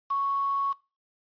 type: tone with quantisation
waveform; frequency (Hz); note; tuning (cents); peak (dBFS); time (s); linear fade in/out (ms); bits
sine; 1108.7; C#6; 0; -24; 0.1-0.73; 10; 7
effects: noise-tail reverb RT60 0.3 s tail -21 dB re dry + resampled to 11025 Hz